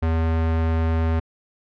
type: tone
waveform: square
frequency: 81.4 Hz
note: E2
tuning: 21 cents flat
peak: -19 dBFS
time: 0.02-1.2 s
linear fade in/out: 10 ms
effects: low-pass 2000 Hz 12 dB/octave